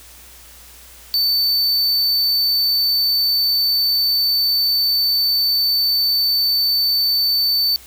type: tone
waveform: square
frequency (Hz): 4535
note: C#8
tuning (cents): +39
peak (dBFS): -15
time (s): 1.14-7.76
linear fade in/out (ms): 0
effects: added 60 Hz sine -47 dBFS peak until 7.86 s + white hiss -43 dBFS RMS until 7.86 s